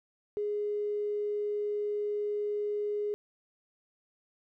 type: tone with tanh clipping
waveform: triangle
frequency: 415.3 Hz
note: G#4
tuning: in tune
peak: -29 dBFS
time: 0.37-3.14 s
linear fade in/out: 0 ms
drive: 3 dB
effects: none